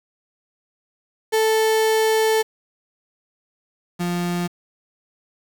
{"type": "tone pair in turn", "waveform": "35% pulse", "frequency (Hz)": [440, 175.17], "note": ["A4", "F3"], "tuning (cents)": [0, 6], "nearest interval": "octave + major third", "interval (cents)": 1594, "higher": "first", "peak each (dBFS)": [-14, -19], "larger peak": "first", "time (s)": [[1.32, 2.43], [3.99, 4.48]], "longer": "first", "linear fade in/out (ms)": 20, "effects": ["7-bit"]}